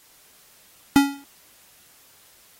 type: tone with exponential decay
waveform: square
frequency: 280 Hz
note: C#4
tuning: 18 cents sharp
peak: -9 dBFS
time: 0.96-1.24 s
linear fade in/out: 0 ms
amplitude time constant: 60 ms
effects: white hiss -54 dBFS RMS until 2.59 s + AAC 48 kbps